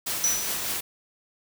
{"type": "noise with tremolo", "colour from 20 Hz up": "white", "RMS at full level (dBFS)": -28, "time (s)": [0.06, 0.81], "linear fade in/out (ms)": 10, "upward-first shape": "triangle", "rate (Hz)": 5, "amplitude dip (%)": 35}
{"type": "tone with exponential decay", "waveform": "sine", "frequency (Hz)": 5920, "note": "F#8", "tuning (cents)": 0, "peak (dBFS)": -18, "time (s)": [0.24, 0.75], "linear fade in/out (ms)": 0, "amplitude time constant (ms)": 110}
{"effects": []}